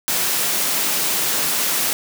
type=high-pass noise; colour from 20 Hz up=white; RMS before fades=-20 dBFS; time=0.08-1.93 s; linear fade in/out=0 ms; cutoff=130 Hz; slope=96 dB/octave; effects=none